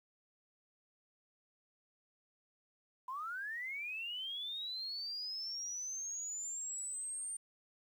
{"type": "linear sweep", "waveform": "sine", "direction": "up", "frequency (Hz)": [987.8, 8870], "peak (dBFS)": -39, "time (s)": [3.08, 7.37], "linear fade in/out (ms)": 5, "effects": ["11-bit"]}